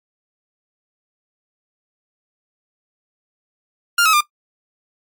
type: tone with pitch steps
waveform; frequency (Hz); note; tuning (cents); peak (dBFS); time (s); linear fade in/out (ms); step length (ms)
sawtooth; 1401 / 1284 / 1199; F6 / E6 / D6; +5 / -46 / +36; -8; 3.98-4.208; 5; 76
effects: noise-tail reverb RT60 0.1 s tail -17 dB re dry + MP3 96 kbps